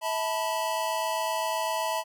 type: chord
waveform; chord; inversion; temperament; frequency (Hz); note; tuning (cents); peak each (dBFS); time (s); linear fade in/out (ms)
square; E suspended fourth; none; equal with one note detuned; 647.6 / 880 / 987.8; E5 / A5 / B5; -31 / 0 / 0; -32; 0.01-2.04; 50
effects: none